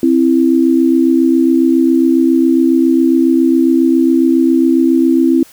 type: tone pair together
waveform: sine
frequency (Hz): 263.3 / 330.6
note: C4 / E4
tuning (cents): +11 / +5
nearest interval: major third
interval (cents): 394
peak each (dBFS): -10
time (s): 0.03-5.43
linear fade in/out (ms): 2
effects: white hiss -42 dBFS RMS until 5.52 s